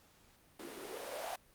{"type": "noise with band-pass filter sweep", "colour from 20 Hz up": "blue", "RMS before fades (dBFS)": -44, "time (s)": [0.59, 1.36], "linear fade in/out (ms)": 5, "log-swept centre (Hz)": [290, 720], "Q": 3.9, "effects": ["pink hiss -66 dBFS RMS until 1.54 s", "Opus 48 kbps"]}